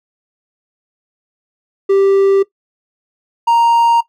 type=tone pair in turn; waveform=triangle; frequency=392 / 932.3 Hz; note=G4 / A#5; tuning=0 / 0 cents; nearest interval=octave + minor third; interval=1500 cents; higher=second; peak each=-6 dBFS; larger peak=neither; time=1.89-2.43 / 3.47-4.01 s; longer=neither; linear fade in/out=10 ms; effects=noise-tail reverb RT60 0.1 s tail -18 dB re dry